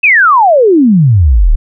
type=exponential sweep; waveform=sine; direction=down; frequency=2668 to 32.39 Hz; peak=-3 dBFS; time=0.03-1.56 s; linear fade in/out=10 ms; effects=none